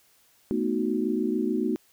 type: chord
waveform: sine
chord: B dominant seventh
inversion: third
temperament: equal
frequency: 220 / 246.9 / 311.1 / 370 Hz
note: A3 / B3 / D#4 / F#4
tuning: 0 / 0 / 0 / 0 cents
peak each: -29 dBFS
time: 0.51-1.76 s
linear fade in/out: 0 ms
effects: white hiss -62 dBFS RMS until 1.92 s